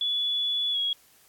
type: tone with pitch glide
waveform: sine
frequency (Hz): 3422 to 3319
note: A7 to G#7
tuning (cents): -49 to -2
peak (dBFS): -24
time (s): 0.01-0.93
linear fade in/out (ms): 2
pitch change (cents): -53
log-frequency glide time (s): 0.72-0.77
effects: white hiss -59 dBFS RMS until 1.28 s + AAC 64 kbps